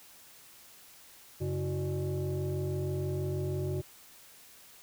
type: tone with frequency modulation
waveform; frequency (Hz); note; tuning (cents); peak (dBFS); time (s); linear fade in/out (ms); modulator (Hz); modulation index
sine; 138.59; C#3; 0; -29; 1.4-3.82; 20; 231; 1.3
effects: tanh soft clip ceiling -25 dBFS + white hiss -55 dBFS RMS until 4.82 s